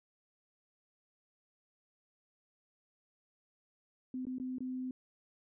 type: tone with dropouts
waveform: sine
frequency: 256 Hz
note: C4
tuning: 38 cents flat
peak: -36 dBFS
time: 4.14-4.91 s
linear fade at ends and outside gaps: 2 ms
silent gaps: 4.253-4.268 / 4.384-4.399 / 4.584-4.605 s
effects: none